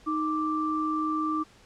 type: tone pair together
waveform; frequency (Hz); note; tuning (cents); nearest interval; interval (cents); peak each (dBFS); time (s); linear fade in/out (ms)
sine; 311.1 / 1174.6; D#4 / D6; 0 / 0; octave + major seventh; 2300; -28; 0.06-1.44; 20
effects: pink hiss -56 dBFS RMS until 1.65 s + low-pass 7000 Hz 12 dB/octave